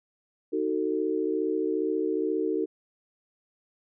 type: chord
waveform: sine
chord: D# diminished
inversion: none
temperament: just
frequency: 311.1 / 373.4 / 448 Hz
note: D#4 / F#4 / A4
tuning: 0 / +16 / +31 cents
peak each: -29 dBFS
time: 0.52-2.66 s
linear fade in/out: 20 ms
effects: none